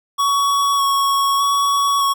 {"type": "tone with vibrato", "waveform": "square", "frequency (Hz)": 1115, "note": "C#6", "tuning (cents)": 10, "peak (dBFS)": -15, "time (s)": [0.18, 2.14], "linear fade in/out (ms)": 20, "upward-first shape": "square", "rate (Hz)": 0.82, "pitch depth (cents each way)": 12, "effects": []}